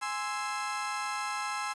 30% pulse chord, Ab augmented, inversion none, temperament equal, 830.6 / 1046.5 / 1318.5 Hz, Ab5 / C6 / E6, 0 / 0 / 0 cents, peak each -34 dBFS, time 0.01-1.74 s, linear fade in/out 20 ms, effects resampled to 24000 Hz + 9-bit

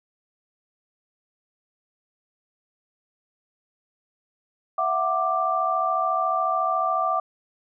sine tone cluster, 665 / 739 / 1179 Hz, E5 / F#5 / D6, +15 / -2 / +6 cents, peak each -27 / -26 / -23 dBFS, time 4.78-7.2 s, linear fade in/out 5 ms, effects none

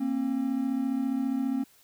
triangle tone pair together, 233.2 / 268 Hz, A#3 / C4, +1 / +42 cents, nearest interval major second, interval 241 cents, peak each -29 / -25 dBFS, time 0-1.64 s, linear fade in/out 10 ms, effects white hiss -60 dBFS RMS until 1.83 s

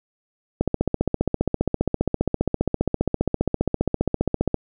click train, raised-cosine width 2 ms, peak -6 dBFS, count 60, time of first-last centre 0.61-4.543 s, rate 15 Hz, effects none

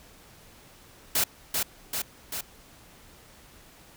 white noise with echo, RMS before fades -24 dBFS, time 1.15-1.24 s, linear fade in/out 5 ms, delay 390 ms, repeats 3, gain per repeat -3 dB, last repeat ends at 2.41 s, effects pink hiss -53 dBFS RMS until 3.96 s

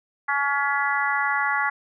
harmonic tone, 282.1 Hz, C#4, 30 cents sharp, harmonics 3 / 4 / 5 / 6 / 7, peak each -27 / -27 / -27 / -27 / -27 dBFS, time 0.28-1.7 s, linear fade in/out 10 ms, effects none

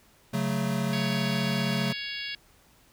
square chord, F# minor, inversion second, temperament equal, 138.59 / 185 / 220 Hz, C#3 / F#3 / A3, 0 / 0 / 0 cents, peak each -31 dBFS, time 0.33-1.93 s, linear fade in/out 10 ms
harmonic tone, 558 Hz, C#5, 11 cents sharp, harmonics 3 / 4 / 5 / 6 / 7 / 8 / 9, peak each -40 / -39 / -39 / -39 / -45 / -41 / -42 dBFS, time 0.93-2.35 s, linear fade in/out 2 ms
effects pink hiss -60 dBFS RMS until 2.92 s

